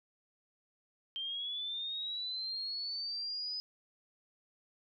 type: linear sweep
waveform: sine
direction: up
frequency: 3136 to 5020 Hz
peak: -36 dBFS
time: 1.16-3.6 s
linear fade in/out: 0 ms
effects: none